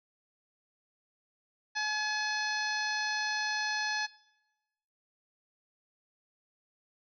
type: harmonic tone with a mistuned harmonic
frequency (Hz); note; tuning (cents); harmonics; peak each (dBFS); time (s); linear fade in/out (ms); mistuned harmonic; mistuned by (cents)
850; G#5; +40; 1 / 2 / 3 / 4 / 5 / 6 / 7; -37 / -32 / -41 / -45 / -39 / -41 / -43; 1.75-4.07; 20; 4; +36
effects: noise-tail reverb RT60 1.0 s tail -22 dB re dry